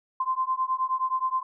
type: beating tone pair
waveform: sine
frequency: 1035 / 1044.5 Hz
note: C6 / C6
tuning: -19 / -3 cents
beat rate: 9.5 Hz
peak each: -27 / -27 dBFS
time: 0.2-1.43 s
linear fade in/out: 5 ms
effects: none

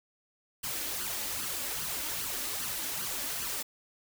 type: noise with flanger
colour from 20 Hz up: white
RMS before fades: -35 dBFS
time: 0.63-3.63 s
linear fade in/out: 10 ms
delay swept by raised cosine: 0.65 to 3.55 ms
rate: 2.5 Hz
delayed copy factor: +0.6
effects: none

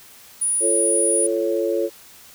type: tone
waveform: sine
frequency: 9700 Hz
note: D#9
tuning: 45 cents flat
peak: -18 dBFS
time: 0.41-1.27 s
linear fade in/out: 10 ms
type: chord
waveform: sine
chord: F augmented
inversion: none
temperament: equal with one note detuned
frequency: 343.8 / 440 / 554.4 Hz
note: F4 / A4 / C#5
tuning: -27 / 0 / 0 cents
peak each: -23 dBFS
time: 0.6-1.9 s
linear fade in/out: 50 ms
effects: white hiss -46 dBFS RMS until 2.34 s

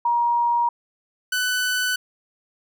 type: tone pair in turn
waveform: sine / sawtooth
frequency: 948 / 1497.1 Hz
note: A#5 / F#6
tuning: +29 / +20 cents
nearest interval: minor sixth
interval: 791 cents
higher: second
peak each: -17 dBFS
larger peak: neither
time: 0.05-0.69 / 1.32-1.96 s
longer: neither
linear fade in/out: 5 ms
effects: none

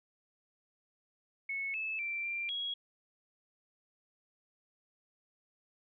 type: tone with pitch steps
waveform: sine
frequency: 2200 / 2611 / 2349 / 2370 / 3313 Hz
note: C#7 / E7 / D7 / D7 / G#7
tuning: -14 / -17 / 0 / +15 / -5 cents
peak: -34 dBFS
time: 1.49-2.74 s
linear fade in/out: 5 ms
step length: 250 ms
effects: none

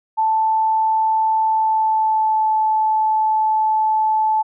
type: tone with pitch glide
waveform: sine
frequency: 880 to 869.9 Hz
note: A5 to A5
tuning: 0 to -20 cents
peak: -14 dBFS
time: 0.17-4.43 s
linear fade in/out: 20 ms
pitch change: -20 cents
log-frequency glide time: 1.45-2.51 s
effects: none

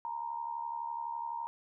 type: tone with amplitude modulation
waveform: sine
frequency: 932.3 Hz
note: A#5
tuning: in tune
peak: -32 dBFS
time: 0.05-1.47 s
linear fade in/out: 0 ms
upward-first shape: sine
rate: 71.9 Hz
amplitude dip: 70%
effects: none

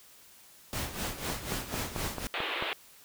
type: noise with tremolo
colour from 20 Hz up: pink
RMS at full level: -33 dBFS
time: 0.73-2.27 s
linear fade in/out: 0 ms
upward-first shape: sine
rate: 4 Hz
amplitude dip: 70%
type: click train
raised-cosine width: 1 ms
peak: -20 dBFS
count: 7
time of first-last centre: 1.3-2.625 s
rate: 4.53 Hz
type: band-pass noise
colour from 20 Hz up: white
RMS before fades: -34 dBFS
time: 2.34-2.73 s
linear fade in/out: 0 ms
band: 300 to 3600 Hz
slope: 48 dB/octave
effects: white hiss -56 dBFS RMS until 3.04 s

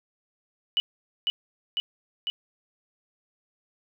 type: tone with echo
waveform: sine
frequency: 2960 Hz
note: F#7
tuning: in tune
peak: -20 dBFS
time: 0.77-0.8 s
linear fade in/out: 0 ms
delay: 500 ms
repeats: 3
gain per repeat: -2 dB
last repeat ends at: 2.3 s
effects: none

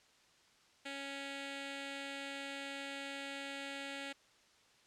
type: tone with notch filter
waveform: 5% pulse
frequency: 277.2 Hz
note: C#4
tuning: in tune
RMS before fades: -44 dBFS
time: 0.85-4.13 s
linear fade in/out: 10 ms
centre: 1100 Hz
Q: 1.8
effects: white hiss -67 dBFS RMS until 4.86 s + low-pass 6000 Hz 12 dB/octave

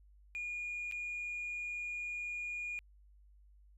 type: tone with dropouts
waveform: sine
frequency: 2434 Hz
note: D#7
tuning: 39 cents flat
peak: -36 dBFS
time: 0.35-2.79 s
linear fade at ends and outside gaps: 0 ms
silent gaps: 0.913-0.922 s
effects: tanh soft clip ceiling -35 dBFS + added 50 Hz sine -59 dBFS peak until 3.77 s

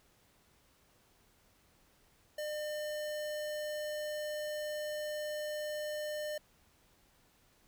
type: tone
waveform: square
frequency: 603 Hz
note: D5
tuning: 46 cents sharp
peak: -37 dBFS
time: 2.38-6.38 s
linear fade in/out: 5 ms
effects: pink hiss -68 dBFS RMS until 7.67 s

